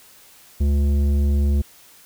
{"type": "tone with tanh clipping", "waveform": "sine", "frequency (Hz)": 71.3, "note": "C#2", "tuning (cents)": 49, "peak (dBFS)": -17, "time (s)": [0.6, 1.62], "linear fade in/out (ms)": 10, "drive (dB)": 11, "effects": ["white hiss -49 dBFS RMS until 2.05 s"]}